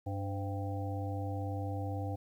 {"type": "harmonic tone with a mistuned harmonic", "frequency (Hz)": 98, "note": "G2", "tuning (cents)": 0, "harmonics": [1, 3, 5, 7, 8], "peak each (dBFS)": [-35, -42, -44, -48, -44], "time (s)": [0.06, 2.16], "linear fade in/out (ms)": 10, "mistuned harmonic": 5, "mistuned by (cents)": 70, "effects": ["11-bit"]}